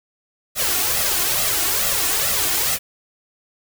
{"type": "noise with flanger", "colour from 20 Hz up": "white", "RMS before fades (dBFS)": -20, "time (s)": [0.55, 2.79], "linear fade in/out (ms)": 50, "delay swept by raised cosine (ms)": [1.5, 2.8], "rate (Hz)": 2.3, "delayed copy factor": 0.65, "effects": []}